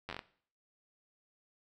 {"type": "slowing click train", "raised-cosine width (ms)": 0.3, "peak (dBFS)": -24, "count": 7, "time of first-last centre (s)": [0.09, 0.192], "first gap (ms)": 10, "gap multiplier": 1.21, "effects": ["noise-tail reverb RT60 0.5 s tail -17 dB re dry"]}